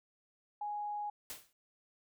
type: tone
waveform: sine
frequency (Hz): 830.6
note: G#5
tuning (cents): 0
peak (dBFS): -36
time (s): 0.61-1.1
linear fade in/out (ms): 5
type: noise with exponential decay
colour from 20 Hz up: white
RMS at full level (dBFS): -41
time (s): 1.3-1.53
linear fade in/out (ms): 1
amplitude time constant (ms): 50
effects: none